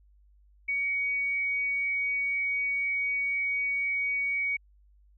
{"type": "tone", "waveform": "sine", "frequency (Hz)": 2249, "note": "C#7", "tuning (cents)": 24, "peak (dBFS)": -26, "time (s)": [0.68, 4.57], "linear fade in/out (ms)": 10, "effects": ["added 50 Hz sine -57 dBFS peak until 5.17 s"]}